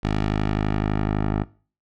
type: tone with low-pass filter sweep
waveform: 10% pulse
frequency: 51.91 Hz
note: G#1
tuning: in tune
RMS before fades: -23 dBFS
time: 0.03-1.44 s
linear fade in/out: 10 ms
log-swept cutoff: 4300 to 1400 Hz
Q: 0.72
effects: noise-tail reverb RT60 0.4 s tail -21 dB re dry